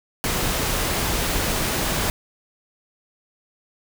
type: noise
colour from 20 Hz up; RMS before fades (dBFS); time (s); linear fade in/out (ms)
pink; -23; 0.24-2.1; 0
effects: none